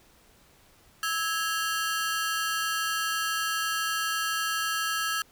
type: ring-modulated tone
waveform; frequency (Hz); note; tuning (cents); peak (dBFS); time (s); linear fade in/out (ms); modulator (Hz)
sawtooth; 1480; F#6; 0; -20; 1.03-5.22; 2; 174
effects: pink hiss -59 dBFS RMS until 5.31 s